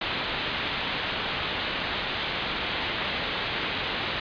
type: low-pass noise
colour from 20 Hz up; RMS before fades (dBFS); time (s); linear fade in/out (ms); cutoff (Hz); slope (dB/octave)
white; -30; 0.01-4.2; 5; 3900; 48
effects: resampled to 11025 Hz